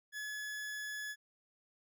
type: tone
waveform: 40% pulse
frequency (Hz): 1703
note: G#6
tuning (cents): +43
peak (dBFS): -39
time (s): 0.12-1.16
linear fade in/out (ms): 50
effects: none